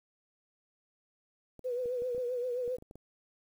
clicks, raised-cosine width 2 ms, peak -36 dBFS, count 10, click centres 1.593 / 1.858 / 2.021 / 2.148 / 2.18 / 2.678 / 2.785 / 2.824 / 2.911 / 2.956 s
sine tone with vibrato, 493.9 Hz, B4, in tune, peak -31 dBFS, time 1.64-2.77 s, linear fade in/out 20 ms, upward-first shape triangle, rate 7.6 Hz, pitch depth 72 cents each way
effects 10-bit

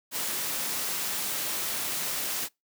white high-pass noise, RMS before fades -31 dBFS, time 0.11-2.49 s, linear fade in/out 50 ms, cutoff 130 Hz, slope 12 dB/octave, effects noise-tail reverb RT60 0.2 s tail -25 dB re dry

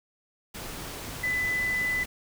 sine tone in noise, 2000 Hz, B6, 21 cents sharp, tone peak -25 dBFS, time 1.23-2.04 s, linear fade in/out 10 ms, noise pink, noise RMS -38 dBFS, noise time 0.54-2.06 s, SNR +10 dB, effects none

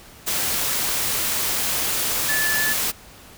sine tone in noise, 1736 Hz, A6, 24 cents flat, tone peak -21 dBFS, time 2.28-2.74 s, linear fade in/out 20 ms, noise white, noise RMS -23 dBFS, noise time 0.26-2.92 s, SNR -1 dB, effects pink hiss -45 dBFS RMS until 3.37 s

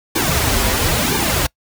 pink noise with flanger, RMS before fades -17 dBFS, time 0.15-1.47 s, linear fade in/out 10 ms, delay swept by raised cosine 1.5 to 6.8 ms, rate 1 Hz, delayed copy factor -1, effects noise-tail reverb RT60 0.1 s tail -25 dB re dry

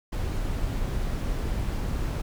brown noise, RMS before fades -28 dBFS, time 0.12-2.22 s, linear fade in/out 10 ms, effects none

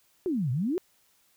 sine exponential two-way sweep, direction down then up, 392.9 to 116.54 to 392.4 Hz, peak -25 dBFS, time 0.26-0.78 s, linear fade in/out 0 ms, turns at 0.51 s, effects white hiss -66 dBFS RMS until 1.36 s

